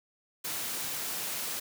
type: high-pass noise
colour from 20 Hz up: white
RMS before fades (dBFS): -35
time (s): 0.44-1.6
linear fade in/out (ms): 10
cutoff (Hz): 110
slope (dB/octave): 24
effects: none